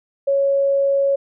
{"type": "tone", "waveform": "sine", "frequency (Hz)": 554, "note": "C#5", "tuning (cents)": -1, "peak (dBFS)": -14, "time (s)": [0.27, 1.16], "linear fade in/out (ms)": 10, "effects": []}